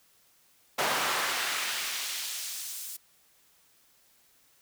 brown noise with high-pass filter sweep, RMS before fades -32 dBFS, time 0.78-2.97 s, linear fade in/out 10 ms, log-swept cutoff 760 to 9200 Hz, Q 0.75, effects white hiss -64 dBFS RMS until 4.61 s

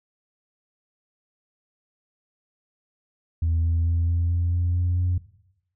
sine tone with pitch steps, 82.2 / 83.2 / 84.22 / 85.25 / 86.29 / 87.34 / 88.41 / 89.48 Hz, E2 / E2 / E2 / F2 / F2 / F2 / F2 / F2, -4 / +17 / +38 / -41 / -20 / +1 / +22 / +43 cents, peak -18 dBFS, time 3.42-5.18 s, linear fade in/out 5 ms, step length 220 ms, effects noise-tail reverb RT60 0.8 s tail -17 dB re dry + tanh soft clip ceiling -17 dBFS

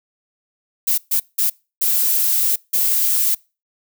violet noise bursts at uneven times, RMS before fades -17 dBFS, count 5, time 0.87-0.98 / 1.11-1.2 / 1.38-1.5 / 1.81-2.56 / 2.73-3.35 s, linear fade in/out 10 ms, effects noise-tail reverb RT60 0.3 s tail -25 dB re dry

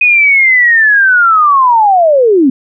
sine linear sweep, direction down, 2507 to 246.9 Hz, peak -4 dBFS, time 0.01-2.5 s, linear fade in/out 5 ms, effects none

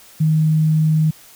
sine tone, 156.4 Hz, D#3, 9 cents sharp, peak -12 dBFS, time 0.2-1.11 s, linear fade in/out 10 ms, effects white hiss -45 dBFS RMS until 1.35 s

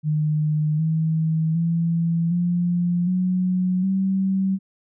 sine tone with pitch steps, 152.6 / 159.72 / 167.18 / 174.99 / 183.16 / 191.71 Hz, D#3 / D#3 / E3 / F3 / F#3 / G3, -33 / +46 / +25 / +4 / -17 / -38 cents, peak -18 dBFS, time 0.03-4.59 s, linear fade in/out 50 ms, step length 760 ms, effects none

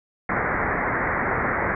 white low-pass noise, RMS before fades -24 dBFS, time 0.29-1.75 s, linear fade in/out 2 ms, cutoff 2100 Hz, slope 96 dB/octave, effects none

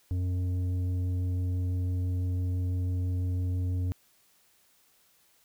sine tone with tanh clipping, 90.6 Hz, F#2, 36 cents flat, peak -28 dBFS, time 0.11-3.92 s, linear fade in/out 0 ms, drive 8 dB, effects white hiss -65 dBFS RMS until 5.44 s

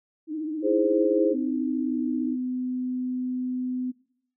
sine tone with vibrato, 310 Hz, D#4, 6 cents flat, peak -28 dBFS, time 0.27-2.37 s, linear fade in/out 50 ms, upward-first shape triangle, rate 15 Hz, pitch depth 85 cents each way
sine chord, E augmented, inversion none, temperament equal, 329.6 / 415.3 / 523.3 Hz, E4 / G#4 / B#4, 0 / 0 / 0 cents, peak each -24 dBFS, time 0.62-1.36 s, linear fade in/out 50 ms
sine tone with pitch glide, 257.7 to 252.8 Hz, C4 to B3, -26 to +41 cents, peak -26 dBFS, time 1.33-3.92 s, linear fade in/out 20 ms, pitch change -33 cents, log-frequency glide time 1.84-1.95 s
effects noise-tail reverb RT60 0.7 s tail -21 dB re dry

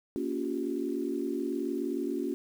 sine chord, G half-diminished seventh, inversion first, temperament just, 235.2 / 282.2 / 352.8 / 392 Hz, Bb3 / Db4 / F4 / G4, +16 / +31 / +18 / 0 cents, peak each -37 / -33 / -34 / -38 dBFS, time 0.16-2.34 s, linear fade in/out 0 ms, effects 9-bit

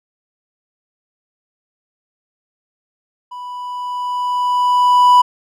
triangle tone with level ramp, 987.8 Hz, B5, in tune, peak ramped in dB -26 to -3 dBFS, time 3.31-5.22 s, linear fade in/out 10 ms, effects none

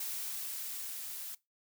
blue noise with level ramp, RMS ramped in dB -38 to -43 dBFS, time 0-1.35 s, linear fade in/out 5 ms, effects noise-tail reverb RT60 0.2 s tail -20 dB re dry

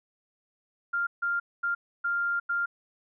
sine tone bursts at uneven times, 1396.9 Hz, F6, in tune, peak -25 dBFS, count 5, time 0.93-1.07 / 1.22-1.4 / 1.63-1.75 / 2.04-2.4 / 2.49-2.66 s, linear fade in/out 10 ms, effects none

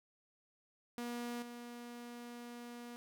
sawtooth tone with level steps, 239.7 Hz, A#3, 48 cents sharp, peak -36 / -43 dBFS, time 0.98-2.96 s, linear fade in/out 0 ms, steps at 1.42 s, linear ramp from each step 5 ms, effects none

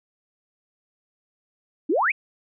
sine exponential sweep, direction up, 270.4 to 2647 Hz, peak -18 dBFS, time 1.89-2.12 s, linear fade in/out 10 ms, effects none

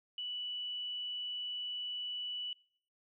sine tone, 2960 Hz, F#7, in tune, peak -37 dBFS, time 0.18-2.53 s, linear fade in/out 2 ms, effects noise-tail reverb RT60 0.6 s tail -24 dB re dry

